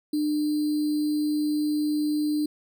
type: tone with sample-and-hold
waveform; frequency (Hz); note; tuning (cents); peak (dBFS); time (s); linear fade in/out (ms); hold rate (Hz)
sine; 300.3; D4; +39; -22; 0.13-2.46; 5; 4410
effects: none